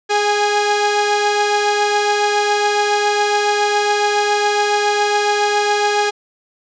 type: tone pair together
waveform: sawtooth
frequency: 415.3 / 823.4 Hz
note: G#4 / G#5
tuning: 0 / -15 cents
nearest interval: octave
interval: 1185 cents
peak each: -13 dBFS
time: 0.09-6.11 s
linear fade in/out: 20 ms
effects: resampled to 16000 Hz